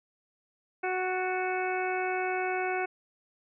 harmonic tone with a mistuned harmonic, 370 Hz, F#4, in tune, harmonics 1 / 2 / 3 / 4 / 5 / 6 / 7, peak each -32 / -32 / -42 / -36 / -45 / -37 / -41 dBFS, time 0.83-2.86 s, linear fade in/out 10 ms, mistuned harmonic 5, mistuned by -45 cents, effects none

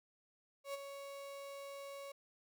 35% pulse tone with ADSR envelope, 557 Hz, C#5, 8 cents sharp, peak -37 dBFS, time 0.64-2.12 s, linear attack 100 ms, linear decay 22 ms, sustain -8 dB, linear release 6 ms, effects none

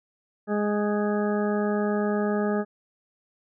harmonic tone with a mistuned harmonic, 207.7 Hz, G#3, in tune, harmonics 1 / 2 / 3 / 4 / 6 / 7 / 8, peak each -25 / -27 / -31 / -35 / -36 / -45 / -38 dBFS, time 0.47-2.65 s, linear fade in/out 50 ms, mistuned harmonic 7, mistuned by +53 cents, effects none

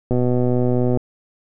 click train, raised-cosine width 2 ms, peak -7 dBFS, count 108, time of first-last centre 0.11-0.973 s, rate 124 Hz, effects none

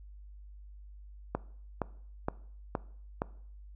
click train, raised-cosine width 1 ms, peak -16 dBFS, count 5, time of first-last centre 1.35-3.219 s, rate 2.14 Hz, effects noise-tail reverb RT60 0.6 s tail -20 dB re dry + added 50 Hz sine -47 dBFS peak until 3.75 s

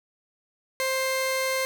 sawtooth tone pair together, 526 / 1052 Hz, C5 / C6, +9 / +9 cents, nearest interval octave, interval 1200 cents, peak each -22 dBFS, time 0.8-1.65 s, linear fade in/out 0 ms, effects none

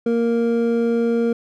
triangle tone pair together, 232.6 / 466.2 Hz, A#3 / A#4, -4 / 0 cents, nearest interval octave, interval 1204 cents, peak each -17 / -17 dBFS, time 0.06-1.33 s, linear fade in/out 5 ms, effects none

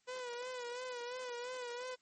sawtooth tone with vibrato, 493.9 Hz, B4, in tune, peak -37 dBFS, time 0.07-1.96 s, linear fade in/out 20 ms, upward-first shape sine, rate 2.9 Hz, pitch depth 59 cents each way, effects white hiss -75 dBFS RMS until 2.01 s + MP3 32 kbps

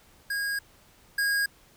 square tone pair in turn, 1635 / 1635 Hz, G#6 / G#6, -28 / -28 cents, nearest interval unison, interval 0 cents, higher neither, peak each -28 / -24 dBFS, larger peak second, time 0.3-0.59 / 1.18-1.46 s, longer first, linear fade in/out 5 ms, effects pink hiss -58 dBFS RMS until 1.76 s

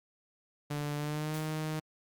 sawtooth tone with pitch glide, 146.83 to 155.56 Hz, D3 to D#3, 0 to 0 cents, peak -29 dBFS, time 0.7-1.8 s, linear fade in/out 10 ms, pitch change +100 cents, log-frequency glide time 0.96-1.37 s
white noise with exponential decay, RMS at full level -45 dBFS, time 1.34-1.74 s, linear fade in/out 1 ms, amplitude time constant 85 ms
effects Opus 48 kbps

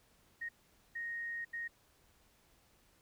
sine tone bursts at uneven times, 1864.7 Hz, A#6, in tune, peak -38 dBFS, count 3, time 0.41-0.49 / 0.95-1.45 / 1.53-1.68 s, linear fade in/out 10 ms, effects pink hiss -69 dBFS RMS until 3.01 s

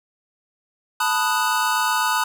square chord, B dominant seventh, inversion third, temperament equal, 880 / 987.8 / 1244.5 / 1480 Hz, A5 / B5 / D#6 / F#6, 0 / 0 / 0 / 0 cents, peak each -25 dBFS, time 1-2.24 s, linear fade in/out 5 ms, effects none

